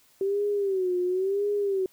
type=tone with vibrato; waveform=sine; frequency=383.9 Hz; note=G4; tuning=36 cents flat; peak=-23 dBFS; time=0.21-1.86 s; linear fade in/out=2 ms; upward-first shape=sine; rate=0.96 Hz; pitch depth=120 cents each way; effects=white hiss -61 dBFS RMS until 1.92 s